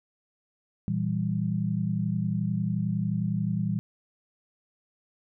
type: chord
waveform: sine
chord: E diminished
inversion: second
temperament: equal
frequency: 116.54 / 164.81 / 196 Hz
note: Bb2 / E3 / G3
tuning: 0 / 0 / 0 cents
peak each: -30 / -29 / -29 dBFS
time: 0.88-3.79 s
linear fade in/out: 0 ms
effects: none